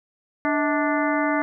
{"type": "harmonic tone with a mistuned harmonic", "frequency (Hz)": 293.7, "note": "D4", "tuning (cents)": 0, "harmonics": [1, 2, 3, 4, 5, 6, 7], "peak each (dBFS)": [-23, -26, -28, -29, -30, -31, -31], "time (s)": [0.45, 1.42], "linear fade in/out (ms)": 0, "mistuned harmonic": 2, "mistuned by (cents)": 140, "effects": []}